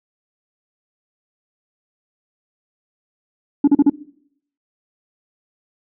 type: tone bursts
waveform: sine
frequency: 286 Hz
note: D4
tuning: 46 cents flat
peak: -5 dBFS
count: 4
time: 3.64-3.898 s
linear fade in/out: 5 ms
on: 36 ms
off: 38 ms
effects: noise-tail reverb RT60 0.7 s tail -22 dB re dry + tanh soft clip ceiling -7 dBFS